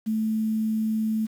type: tone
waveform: sine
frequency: 219.1 Hz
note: A3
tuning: 7 cents flat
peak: -22 dBFS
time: 0.06-1.27 s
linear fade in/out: 20 ms
effects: 8-bit